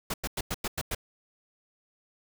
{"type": "noise bursts", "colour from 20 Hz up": "pink", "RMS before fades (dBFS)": -31, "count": 7, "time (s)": [0.1, 0.949], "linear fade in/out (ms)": 5, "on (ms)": 39, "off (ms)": 96, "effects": []}